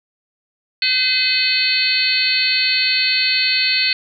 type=harmonic tone with a mistuned harmonic; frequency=511 Hz; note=C5; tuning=41 cents flat; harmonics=3 / 4 / 5 / 6 / 7 / 8 / 9; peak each=-27 / -23 / -20 / -26 / -26 / -23 / -18 dBFS; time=0.82-3.93 s; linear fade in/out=2 ms; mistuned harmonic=9; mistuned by=-70 cents; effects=none